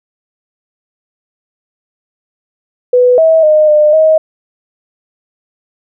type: tone with pitch steps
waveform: sine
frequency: 495.9 / 645 / 614 / 603 / 631 Hz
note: B4 / E5 / D#5 / D5 / D#5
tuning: +7 / -38 / -23 / +46 / +24 cents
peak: -4 dBFS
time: 2.93-4.18 s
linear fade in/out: 5 ms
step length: 250 ms
effects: none